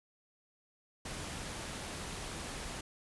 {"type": "noise", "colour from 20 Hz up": "pink", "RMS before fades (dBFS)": -42, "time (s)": [1.05, 2.81], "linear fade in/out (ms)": 5, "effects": ["resampled to 24000 Hz"]}